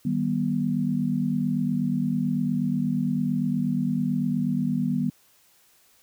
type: chord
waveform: sine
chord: Eb augmented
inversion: none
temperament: just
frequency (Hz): 155.56 / 194.45 / 243.1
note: Eb3 / G3 / B3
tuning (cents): 0 / -14 / -27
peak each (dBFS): -28 / -27 / -25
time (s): 0.05-5.1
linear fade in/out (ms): 5
effects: white hiss -60 dBFS RMS until 6.02 s